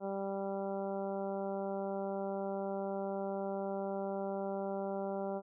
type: harmonic tone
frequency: 196 Hz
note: G3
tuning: in tune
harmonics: 1 / 2 / 3 / 4 / 5 / 6 / 7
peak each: -41 / -40 / -39 / -43 / -50 / -57 / -54 dBFS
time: 0-5.42 s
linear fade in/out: 50 ms
effects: none